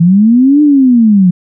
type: linear two-way sweep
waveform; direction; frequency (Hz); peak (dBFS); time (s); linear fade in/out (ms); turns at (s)
sine; up then down; 161.8 to 302 to 173.5; -3; 0-1.31; 10; 0.62
effects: none